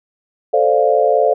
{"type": "chord", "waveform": "sine", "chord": "D minor seventh", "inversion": "second", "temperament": "equal", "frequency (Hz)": [440, 523.3, 587.3, 698.5], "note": ["A4", "C5", "D5", "F5"], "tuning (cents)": [0, 0, 0, 0], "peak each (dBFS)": -16, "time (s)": [0.53, 1.34], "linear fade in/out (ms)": 10, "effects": []}